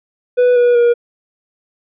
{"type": "tone with pitch steps", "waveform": "triangle", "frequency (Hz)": [493.9, 484.9, 476], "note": ["B4", "B4", "A#4"], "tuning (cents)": [0, -32, 36], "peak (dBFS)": -6, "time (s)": [0.37, 0.94], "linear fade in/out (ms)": 20, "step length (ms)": 190, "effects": ["resampled to 8000 Hz"]}